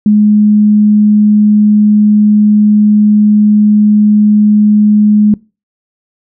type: tone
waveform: sine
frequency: 210 Hz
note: G#3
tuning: 19 cents sharp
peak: -3 dBFS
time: 0.06-5.34 s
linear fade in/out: 2 ms
effects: noise-tail reverb RT60 0.3 s tail -24 dB re dry